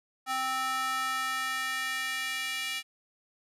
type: tone with high-pass filter sweep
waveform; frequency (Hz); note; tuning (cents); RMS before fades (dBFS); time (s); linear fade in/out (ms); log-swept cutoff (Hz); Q
square; 261.2; C4; -3; -32; 0.26-2.83; 50; 1000 to 2500; 2.3
effects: resampled to 32000 Hz